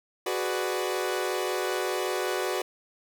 sawtooth chord, G# half-diminished seventh, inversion third, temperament equal, 370 / 415.3 / 493.9 / 587.3 Hz, F#4 / G#4 / B4 / D5, 0 / 0 / 0 / 0 cents, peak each -26 / -31 / -29 / -31 dBFS, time 0.26-2.62 s, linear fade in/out 5 ms, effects none

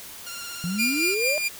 10% pulse tone with vibrato, 1396.9 Hz, F6, in tune, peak -26 dBFS, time 0.26-1.15 s, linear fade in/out 10 ms, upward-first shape sine, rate 17 Hz, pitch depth 32 cents each way
sine exponential sweep, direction up, 165.7 to 622.3 Hz, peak -25 dBFS, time 0.64-1.38 s, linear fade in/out 0 ms
sawtooth tone with tremolo, 2399 Hz, D7, 36 cents sharp, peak -17 dBFS, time 0.78-1.49 s, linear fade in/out 20 ms, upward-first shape sine, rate 4.5 Hz, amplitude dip 50%
effects white hiss -41 dBFS RMS until 1.59 s

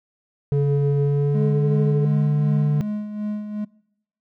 triangle tone with pitch glide, 141 to 147.58 Hz, C#3 to D3, +30 to +9 cents, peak -15 dBFS, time 0.52-2.81 s, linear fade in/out 0 ms, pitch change +79 cents, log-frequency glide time 1.01-1.64 s
sine tone, 430 Hz, A4, 40 cents flat, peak -24 dBFS, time 0.52-2.05 s, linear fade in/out 2 ms
triangle tone with tremolo, 210 Hz, G#3, 19 cents sharp, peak -20 dBFS, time 1.34-3.65 s, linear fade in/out 10 ms, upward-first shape sine, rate 2.7 Hz, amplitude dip 55%
effects noise-tail reverb RT60 0.8 s tail -24 dB re dry

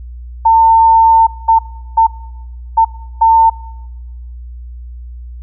sine tone bursts at uneven times, 902 Hz, A5, 43 cents sharp, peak -4 dBFS, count 5, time 0.45-1.27 / 1.48-1.59 / 1.97-2.07 / 2.77-2.85 / 3.21-3.5 s, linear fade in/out 10 ms, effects noise-tail reverb RT60 1.0 s tail -21 dB re dry + added 60 Hz sine -26 dBFS peak until 5.42 s

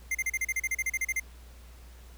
square tone bursts, 2093 Hz, C7, in tune, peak -27 dBFS, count 15, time 0.11-1.199 s, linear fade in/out 5 ms, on 39 ms, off 36 ms, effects added 60 Hz sine -47 dBFS peak until 2.17 s + pink hiss -57 dBFS RMS until 2.17 s

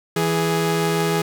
sawtooth tone pair together, 165.1 / 416 Hz, E3 / G#4, +3 / +3 cents, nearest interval octave + major third, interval 1600 cents, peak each -17 dBFS, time 0.16-1.22 s, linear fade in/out 5 ms, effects none

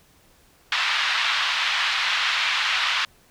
white band-pass noise, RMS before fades -23 dBFS, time 0.72-3.05 s, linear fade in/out 2 ms, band 1000 to 3700 Hz, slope 24 dB/octave, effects pink hiss -57 dBFS RMS until 3.3 s

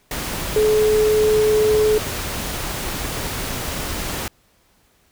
sine tone in noise, 428.5 Hz, A4, 46 cents flat, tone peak -13 dBFS, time 0.56-1.98 s, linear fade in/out 2 ms, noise pink, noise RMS -26 dBFS, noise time 0.11-4.28 s, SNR +10 dB, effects pink hiss -59 dBFS RMS until 5.11 s

